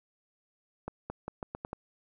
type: accelerating click train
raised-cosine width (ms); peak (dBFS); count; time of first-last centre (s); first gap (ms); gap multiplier
1; -22; 7; 0.88-1.731; 220; 0.82
effects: none